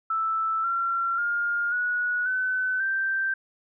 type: tone with pitch steps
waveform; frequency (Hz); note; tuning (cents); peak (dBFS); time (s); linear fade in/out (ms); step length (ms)
sine; 1320 / 1365.8 / 1413.1 / 1462.1 / 1512.8 / 1565.2; E6 / F6 / F6 / F#6 / F#6 / G6; +2 / -39 / +20 / -21 / +38 / -3; -23; 0.1-3.34; 5; 540
effects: none